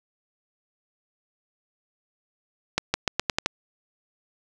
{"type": "accelerating click train", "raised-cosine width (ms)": 0.2, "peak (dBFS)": -4, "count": 7, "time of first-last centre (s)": [2.78, 3.46], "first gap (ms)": 160, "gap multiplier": 0.86, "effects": []}